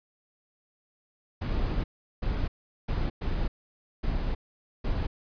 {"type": "noise bursts at uneven times", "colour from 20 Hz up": "brown", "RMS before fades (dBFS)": -28, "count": 6, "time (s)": [[1.41, 1.84], [2.22, 2.48], [2.88, 3.1], [3.21, 3.48], [4.03, 4.35], [4.84, 5.07]], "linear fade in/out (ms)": 10, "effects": ["resampled to 11025 Hz"]}